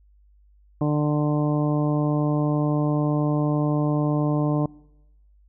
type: harmonic tone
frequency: 149 Hz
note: D3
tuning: 25 cents sharp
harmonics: 1 / 2 / 3 / 4 / 5 / 6 / 7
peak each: -22 / -23 / -32 / -30 / -35 / -38 / -36 dBFS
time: 0.81-4.66 s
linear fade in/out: 2 ms
effects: noise-tail reverb RT60 0.9 s tail -24 dB re dry + added 50 Hz sine -53 dBFS peak until 5.48 s